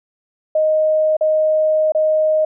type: tone with dropouts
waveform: sine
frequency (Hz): 622.3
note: D#5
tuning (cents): 0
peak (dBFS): -12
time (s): 0.55-2.45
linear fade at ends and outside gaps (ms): 5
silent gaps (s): 1.168-1.209 / 1.921-1.948
effects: none